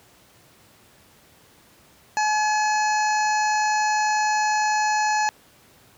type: harmonic tone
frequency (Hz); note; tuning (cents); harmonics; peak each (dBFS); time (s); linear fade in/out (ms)
851; G#5; +42; 1 / 2 / 3 / 5 / 6 / 7 / 8; -20 / -26 / -32 / -35 / -39 / -34 / -35; 2.17-5.29; 0
effects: pink hiss -54 dBFS RMS until 5.97 s + high-pass 80 Hz 12 dB/octave